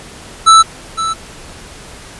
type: tone with echo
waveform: square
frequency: 1318.5 Hz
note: E6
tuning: in tune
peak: -3 dBFS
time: 0.46-0.63 s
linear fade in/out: 20 ms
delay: 510 ms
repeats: 1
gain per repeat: -12 dB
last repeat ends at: 1.14 s
effects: pink hiss -34 dBFS RMS until 2.19 s + resampled to 24000 Hz